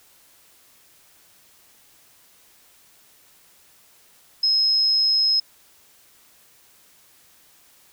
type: tone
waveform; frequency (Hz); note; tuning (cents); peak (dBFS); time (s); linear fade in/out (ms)
sine; 5140; E8; -45; -16; 4.43-5.4; 5
effects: white hiss -55 dBFS RMS until 7.92 s